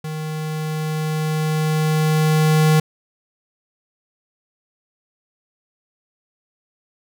square tone with level ramp, 155.56 Hz, D#3, in tune, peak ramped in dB -26 to -12 dBFS, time 0.04-2.8 s, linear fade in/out 5 ms, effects none

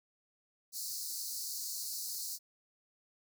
pink high-pass noise, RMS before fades -40 dBFS, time 0.72-2.39 s, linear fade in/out 50 ms, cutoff 4200 Hz, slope 96 dB/octave, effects none

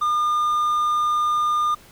triangle tone, 1210 Hz, D#6, 49 cents flat, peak -16 dBFS, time 0.01-1.75 s, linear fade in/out 10 ms, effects pink hiss -49 dBFS RMS until 1.91 s

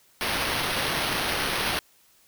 white noise with sample-and-hold, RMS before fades -27 dBFS, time 0.21-1.79 s, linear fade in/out 0 ms, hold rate 7350 Hz, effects white hiss -60 dBFS RMS until 2.27 s

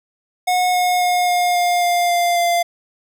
square tone with pitch steps, 727 / 722 / 717 / 712 / 707.1 / 702.2 / 697.4 / 692.6 Hz, F#5 / F#5 / F5 / F5 / F5 / F5 / F5 / F5, -31 / -43 / +45 / +33 / +21 / +9 / -3 / -15 cents, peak -15 dBFS, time 0.47-2.63 s, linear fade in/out 10 ms, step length 270 ms, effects none

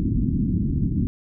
white low-pass noise, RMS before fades -22 dBFS, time 0-1.07 s, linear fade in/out 0 ms, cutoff 280 Hz, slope 48 dB/octave, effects none

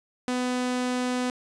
sawtooth tone, 250 Hz, B3, 21 cents sharp, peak -21 dBFS, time 0.28-1.3 s, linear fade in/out 0 ms, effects resampled to 22050 Hz

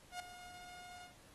sawtooth tone with ADSR envelope, 717 Hz, F5, 45 cents sharp, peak -36 dBFS, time 0.11-1.15 s, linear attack 89 ms, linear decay 4 ms, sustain -12 dB, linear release 120 ms, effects pink hiss -63 dBFS RMS until 1.34 s + AAC 32 kbps

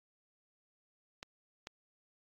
clicks, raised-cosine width 0.2 ms, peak -26 dBFS, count 2, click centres 1.229 / 1.671 s, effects AAC 48 kbps

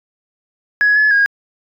sine tone with pitch steps, 1676 / 1710 / 1635 Hz, G#6 / A6 / G#6, +15 / -50 / -28 cents, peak -8 dBFS, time 0.81-1.26 s, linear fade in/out 0 ms, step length 150 ms, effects tanh soft clip ceiling -6 dBFS

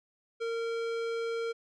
sine tone with tanh clipping, 460 Hz, A#4, 23 cents flat, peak -33 dBFS, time 0.4-1.53 s, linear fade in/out 20 ms, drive 18 dB, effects none

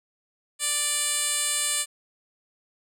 10% pulse tone with band-pass filter, 587.3 Hz, D5, in tune, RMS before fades -26 dBFS, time 0.59-1.86 s, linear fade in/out 50 ms, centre 8100 Hz, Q 1.6, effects none

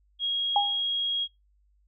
sine tone, 3285 Hz, G#7, 20 cents flat, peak -25 dBFS, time 0.19-1.28 s, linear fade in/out 50 ms
sine tone with exponential decay, 814 Hz, G#5, 35 cents flat, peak -17 dBFS, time 0.56-0.82 s, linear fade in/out 2 ms, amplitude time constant 55 ms
effects noise-tail reverb RT60 0.2 s tail -26 dB re dry + added 50 Hz sine -62 dBFS peak until 1.87 s

